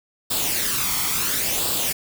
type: noise with flanger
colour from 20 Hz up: white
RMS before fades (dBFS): -23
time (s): 0.3-1.93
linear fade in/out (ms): 10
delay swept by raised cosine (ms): 0.24 to 0.92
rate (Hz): 0.72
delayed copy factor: +0.55
effects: none